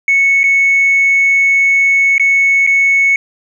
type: tone with dropouts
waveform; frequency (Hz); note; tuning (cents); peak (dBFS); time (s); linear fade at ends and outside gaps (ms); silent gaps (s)
sine; 2209; C#7; -7; -6; 0.08-3.16; 2; 0.433-0.439 / 2.181-2.197 / 2.666-2.673
effects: tanh soft clip ceiling -4 dBFS + 8-bit